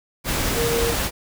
sine tone in noise, 466.2 Hz, A#4, in tune, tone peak -21 dBFS, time 0.54-0.95 s, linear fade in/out 50 ms, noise pink, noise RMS -23 dBFS, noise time 0.24-1.11 s, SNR -1 dB, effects none

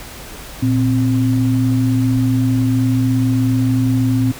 sine tone pair together, 116.54 / 260.7 Hz, A#2 / C4, 0 / -6 cents, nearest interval octave + major second, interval 1394 cents, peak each -15 dBFS, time 0.62-4.32 s, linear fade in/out 10 ms, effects added 50 Hz sine -40 dBFS peak until 4.39 s + pink hiss -34 dBFS RMS until 4.39 s

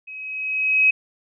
sine tone with level ramp, 2545 Hz, D#7, 39 cents sharp, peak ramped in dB -34 to -11 dBFS, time 0.07-0.91 s, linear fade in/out 10 ms, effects none

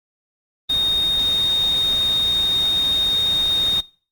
sine tone in noise, 3704 Hz, A#7, 12 cents flat, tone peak -16 dBFS, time 0.69-3.81 s, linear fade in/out 10 ms, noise pink, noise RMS -33 dBFS, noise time 0.69-3.81 s, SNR +14 dB, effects noise-tail reverb RT60 0.4 s tail -22 dB re dry + Opus 32 kbps

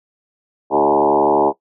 sine tone with frequency modulation, 622.3 Hz, D#5, in tune, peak -11 dBFS, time 0.7-1.53 s, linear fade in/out 50 ms, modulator 71.9 Hz, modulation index 4.5, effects noise-tail reverb RT60 0.1 s tail -18 dB re dry

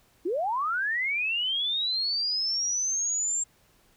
sine linear sweep, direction up, 311.1 to 7459 Hz, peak -25 dBFS, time 0.25-3.44 s, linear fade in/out 10 ms, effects pink hiss -63 dBFS RMS until 3.96 s

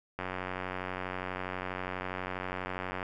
click train, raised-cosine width 0.5 ms, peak -20 dBFS, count 263, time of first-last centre 0.19-3.029 s, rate 92.3 Hz, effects none

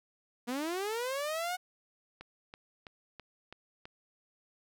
sawtooth linear sweep, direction up, 233.1 to 740 Hz, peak -29 dBFS, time 0.47-1.57 s, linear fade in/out 20 ms
click train, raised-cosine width 0.3 ms, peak -30 dBFS, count 6, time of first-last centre 2.21-3.855 s, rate 3.04 Hz
effects none

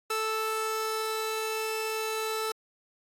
sawtooth tone pair together, 439.4 / 1318.5 Hz, A4 / E6, -2 / 0 cents, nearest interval octave + perfect fifth, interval 1902 cents, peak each -27 / -29 dBFS, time 0.1-2.52 s, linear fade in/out 5 ms, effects AAC 48 kbps

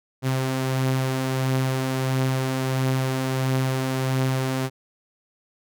sawtooth beating tone pair, 130 / 131.5 Hz, C3 / C3, -11 / +9 cents, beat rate 1.5 Hz, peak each -27 / -18 dBFS, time 0.22-4.7 s, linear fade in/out 50 ms, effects none

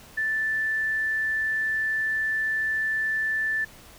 sine tone, 1760 Hz, A6, in tune, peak -23 dBFS, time 0.17-3.65 s, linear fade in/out 10 ms, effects pink hiss -49 dBFS RMS until 3.98 s

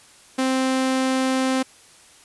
sawtooth tone, 261.6 Hz, C4, in tune, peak -15 dBFS, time 0.38-1.63 s, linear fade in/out 10 ms, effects white hiss -50 dBFS RMS until 2.24 s + resampled to 24000 Hz

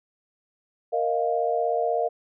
sine chord, Bb suspended fourth, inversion none, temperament equal, 466.2 / 622.3 / 698.5 Hz, Bb4 / Eb5 / F5, 0 / 0 / 0 cents, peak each -26 / -27 / -25 dBFS, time 0.92-2.09 s, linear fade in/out 20 ms, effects none

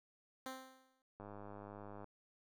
10% pulse tone with exponential decay, 261.6 Hz, C4, in tune, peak -34 dBFS, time 0.46-1.02 s, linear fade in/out 1 ms, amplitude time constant 120 ms
click train, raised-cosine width 1 ms, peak -37 dBFS, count 87, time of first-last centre 1.2-2.043 s, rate 102 Hz
effects none

